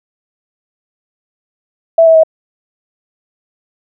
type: tone with pitch steps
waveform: sine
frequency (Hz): 659.3 / 649.1 / 639.1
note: E5 / E5 / D#5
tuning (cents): 0 / -27 / +46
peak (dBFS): -3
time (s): 1.98-2.235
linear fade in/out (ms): 5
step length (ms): 85
effects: none